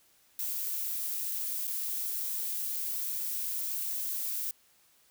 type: noise with dropouts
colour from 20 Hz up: violet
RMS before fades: -34 dBFS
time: 0.39-4.51 s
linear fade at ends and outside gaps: 2 ms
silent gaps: 1.671-1.676 s
effects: white hiss -65 dBFS RMS until 5.1 s